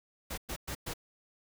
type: noise bursts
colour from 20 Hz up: pink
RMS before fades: -38 dBFS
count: 4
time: 0.3-0.938 s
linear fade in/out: 10 ms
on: 77 ms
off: 110 ms
effects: none